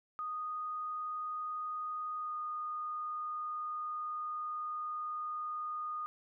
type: tone with pitch glide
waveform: sine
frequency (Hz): 1239 to 1229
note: D#6 to D#6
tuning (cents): -8 to -22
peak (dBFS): -36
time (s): 0.19-6.06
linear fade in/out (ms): 0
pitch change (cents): -14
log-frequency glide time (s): 2.16-2.35
effects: none